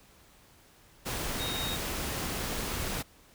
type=tone in noise; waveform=sine; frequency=3737 Hz; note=A#7; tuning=4 cents sharp; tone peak=-35 dBFS; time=1.39-1.77 s; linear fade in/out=20 ms; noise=pink; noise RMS=-34 dBFS; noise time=1.05-3.03 s; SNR=-4 dB; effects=pink hiss -59 dBFS RMS until 3.34 s